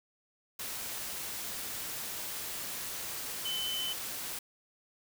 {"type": "tone in noise", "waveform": "sine", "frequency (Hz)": 3042, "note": "F#7", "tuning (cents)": 47, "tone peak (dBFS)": -33, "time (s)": [3.45, 3.93], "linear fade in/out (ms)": 5, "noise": "white", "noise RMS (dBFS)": -39, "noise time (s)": [0.59, 4.39], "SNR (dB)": 3, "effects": []}